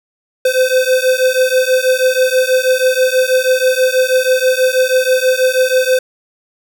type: beating tone pair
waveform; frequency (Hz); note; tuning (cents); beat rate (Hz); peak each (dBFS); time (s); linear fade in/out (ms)
square; 510 / 516.2; C5 / C5; -44 / -23; 6.2; -14; 0.45-5.99; 5
effects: none

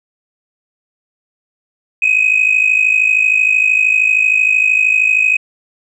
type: tone pair together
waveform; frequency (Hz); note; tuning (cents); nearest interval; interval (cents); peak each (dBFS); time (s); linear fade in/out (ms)
sine; 2500 / 2553; D#7 / D#7; +8 / +44; unison; 36; -11; 2.02-5.37; 5
effects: tanh soft clip ceiling -4 dBFS

